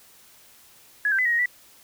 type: tone with pitch steps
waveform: sine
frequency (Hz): 1685 / 1573 / 2010 / 1893 / 1874 / 1961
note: G#6 / G6 / B6 / A#6 / A#6 / B6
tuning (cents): +25 / +6 / +30 / +26 / +9 / -13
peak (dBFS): -19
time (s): 1.05-1.458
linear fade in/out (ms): 2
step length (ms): 68
effects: white hiss -53 dBFS RMS until 1.83 s